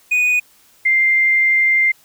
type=tone pair in turn; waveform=triangle / sine; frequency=2477 / 2096 Hz; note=D#7 / C7; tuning=-8 / +2 cents; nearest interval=minor third; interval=290 cents; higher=first; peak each=-11 dBFS; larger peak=neither; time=0.11-0.4 / 0.85-1.92 s; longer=second; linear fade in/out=10 ms; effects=white hiss -52 dBFS RMS until 2.04 s